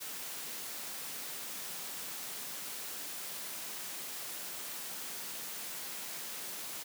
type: high-pass noise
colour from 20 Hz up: white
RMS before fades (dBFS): -42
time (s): 0-6.84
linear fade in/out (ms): 20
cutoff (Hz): 140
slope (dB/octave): 24
effects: none